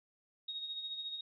sine tone with tremolo, 3751 Hz, A#7, 10 cents sharp, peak -37 dBFS, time 0.48-1.21 s, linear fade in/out 5 ms, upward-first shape sine, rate 14 Hz, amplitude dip 50%, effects none

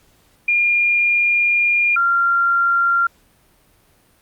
sine tone pair in turn, 2412 / 1382.7 Hz, D7 / F6, +46 / -18 cents, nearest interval minor seventh, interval 964 cents, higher first, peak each -13 / -13 dBFS, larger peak neither, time 0.48-1.96 / 1.96-3.07 s, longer first, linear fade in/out 5 ms, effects pink hiss -56 dBFS RMS until 4.21 s + Opus 48 kbps

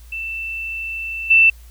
sine tone with level steps, 2667 Hz, E7, 20 cents sharp, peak -24 / -8 dBFS, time 0.12-1.5 s, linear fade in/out 5 ms, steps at 1.3 s, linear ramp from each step 10 ms, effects added 58 Hz sine -39 dBFS peak until 1.7 s + white hiss -52 dBFS RMS until 1.7 s

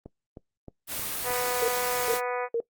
click train, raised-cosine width 2 ms, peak -28 dBFS, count 5, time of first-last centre 0.06-1.306 s, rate 3.21 Hz
white noise, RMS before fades -32 dBFS, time 0.87-2.21 s, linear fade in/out 50 ms
harmonic tone, 246.9 Hz, B3, in tune, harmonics 2 / 3 / 4 / 5 / 6 / 7 / 8 / 9 / 10, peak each -30 / -34 / -36 / -38 / -40 / -41 / -42 / -43 / -44 dBFS, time 1.23-2.49 s, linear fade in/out 50 ms
sine tone bursts, 464.2 Hz, A#4, 7 cents flat, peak -23 dBFS, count 3, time 1.62-2.603 s, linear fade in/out 2 ms, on 61 ms, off 400 ms
effects noise-tail reverb RT60 0.1 s tail -20 dB re dry + Opus 32 kbps

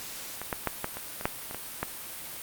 clicks, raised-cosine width 0.5 ms, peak -20 / -13 / -11 / -14 / -22 / -23 / -9 / -23 / -21 / -13 dBFS, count 10, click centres 0.416 / 0.528 / 0.673 / 0.844 / 0.97 / 1.211 / 1.255 / 1.511 / 1.546 / 1.83 s, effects white hiss -40 dBFS RMS until 2.42 s + Opus 48 kbps

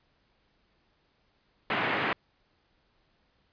white band-pass noise, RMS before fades -29 dBFS, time 1.7-2.13 s, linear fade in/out 2 ms, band 120 to 2400 Hz, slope 24 dB/octave, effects pink hiss -70 dBFS RMS until 3.52 s + resampled to 11025 Hz

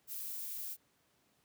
violet noise, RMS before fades -42 dBFS, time 0.07-0.77 s, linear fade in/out 50 ms, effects pink hiss -73 dBFS RMS until 1.44 s + high-pass 100 Hz 12 dB/octave

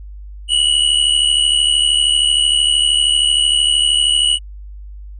square tone pair together, 2892 / 2965 Hz, F#7 / F#7, -40 / +3 cents, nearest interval unison, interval 43 cents, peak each -15 dBFS, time 0.48-4.39 s, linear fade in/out 50 ms, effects added 50 Hz sine -30 dBFS peak until 5.19 s + resampled to 24000 Hz

